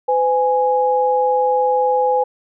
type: tone pair together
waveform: sine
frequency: 507.1 / 830.6 Hz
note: B4 / G#5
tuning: +46 / 0 cents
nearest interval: major sixth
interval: 854 cents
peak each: -16 dBFS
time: 0.08-2.24 s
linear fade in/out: 10 ms
effects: none